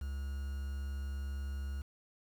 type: tone with quantisation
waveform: triangle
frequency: 69 Hz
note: C#2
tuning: 7 cents flat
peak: -34 dBFS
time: 0.01-1.82 s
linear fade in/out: 5 ms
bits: 9
effects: none